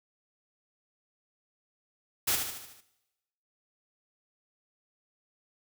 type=noise with echo; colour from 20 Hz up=white; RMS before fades=-27 dBFS; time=2.27-2.36 s; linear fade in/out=10 ms; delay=75 ms; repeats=6; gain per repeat=-5 dB; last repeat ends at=2.81 s; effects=noise-tail reverb RT60 1.0 s tail -18 dB re dry

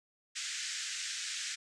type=band-pass noise; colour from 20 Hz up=white; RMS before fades=-39 dBFS; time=0.35-1.56 s; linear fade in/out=20 ms; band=1500 to 7900 Hz; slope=48 dB/octave; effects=none

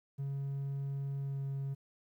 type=tone with pitch glide; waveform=triangle; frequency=138.59 to 137.39 Hz; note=C#3 to C#3; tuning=0 to -15 cents; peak=-32 dBFS; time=0.18-1.75 s; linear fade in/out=20 ms; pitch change=-15 cents; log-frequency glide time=1.2-1.43 s; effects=tanh soft clip ceiling -28 dBFS + 12-bit

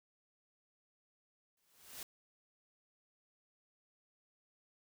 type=noise with exponential growth; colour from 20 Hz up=white; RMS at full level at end=-44 dBFS; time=1.57-2.03 s; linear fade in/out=2 ms; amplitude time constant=100 ms; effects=none

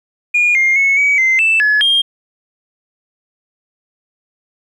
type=tone with pitch steps; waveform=sine; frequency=2433 / 2120 / 2197 / 2269 / 2074 / 2647 / 1703 / 3215 Hz; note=D#7 / C7 / C#7 / C#7 / C7 / E7 / G#6 / G7; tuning=-39 / +22 / -16 / +40 / -16 / +7 / +43 / +43 cents; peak=-8 dBFS; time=0.34-2.02 s; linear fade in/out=10 ms; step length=210 ms; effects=tanh soft clip ceiling -6 dBFS + 8-bit

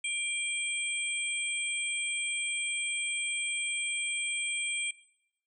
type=tone cluster; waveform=sine; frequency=2366 / 3221 / 8110 Hz; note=D7 / G7 / B8; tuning=+12 / +46 / +45 cents; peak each=-32 / -37 / -35 dBFS; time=0.04-4.91 s; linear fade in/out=5 ms; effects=noise-tail reverb RT60 0.8 s tail -20 dB re dry

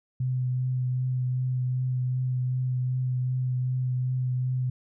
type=tone with vibrato; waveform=sine; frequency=127.2 Hz; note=C3; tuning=48 cents flat; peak=-24 dBFS; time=0.2-4.7 s; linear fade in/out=5 ms; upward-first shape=triangle; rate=2.6 Hz; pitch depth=17 cents each way; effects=none

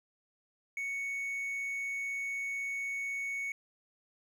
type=tone; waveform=triangle; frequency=2221 Hz; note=C#7; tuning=3 cents sharp; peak=-32 dBFS; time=0.77-3.52 s; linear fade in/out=2 ms; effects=none

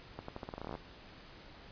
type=accelerating click train; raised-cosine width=1 ms; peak=-27 dBFS; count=15; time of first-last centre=0.19-0.752 s; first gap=94 ms; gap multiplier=0.85; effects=pink hiss -54 dBFS RMS until 1.71 s + resampled to 11025 Hz

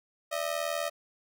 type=ring-modulated tone; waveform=sawtooth; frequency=626 Hz; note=D#5; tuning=10 cents sharp; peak=-23 dBFS; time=0.31-0.9 s; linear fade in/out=20 ms; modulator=40 Hz; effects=none

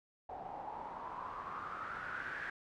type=noise with low-pass filter sweep; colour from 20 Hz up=white; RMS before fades=-44 dBFS; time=0.29-2.5 s; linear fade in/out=5 ms; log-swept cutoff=730 to 1700 Hz; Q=7.6; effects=none

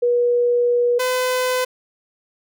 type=tone pair in turn; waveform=sine / sawtooth; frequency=483.3 / 506.6 Hz; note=B4 / B4; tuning=-38 / +44 cents; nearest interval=minor second; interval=82 cents; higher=second; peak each=-14 dBFS; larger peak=neither; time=0.02-0.99 / 0.99-1.65 s; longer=first; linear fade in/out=10 ms; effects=none

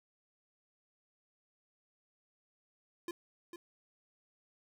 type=tone with echo; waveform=square; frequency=344.9 Hz; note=F4; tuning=22 cents flat; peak=-38 dBFS; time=3.08-3.11 s; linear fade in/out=2 ms; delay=450 ms; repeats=1; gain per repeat=-8 dB; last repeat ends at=3.56 s; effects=none

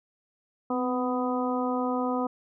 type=harmonic tone with a mistuned harmonic; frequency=249.4 Hz; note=B3; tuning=17 cents sharp; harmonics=1 / 2 / 3 / 4 / 5; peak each=-28 / -31 / -33 / -34 / -35 dBFS; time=0.7-2.27 s; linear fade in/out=5 ms; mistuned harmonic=1; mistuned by=+37 cents; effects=none

